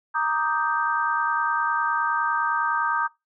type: chord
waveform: sine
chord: Eb major seventh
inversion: second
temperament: equal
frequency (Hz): 932.3 / 1174.7 / 1244.5 / 1568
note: Bb5 / D6 / Eb6 / G6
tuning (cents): 0 / 0 / 0 / 0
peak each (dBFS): -26 / -30 / -26 / -26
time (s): 0.14-3.08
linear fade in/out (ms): 20
effects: noise-tail reverb RT60 0.2 s tail -21 dB re dry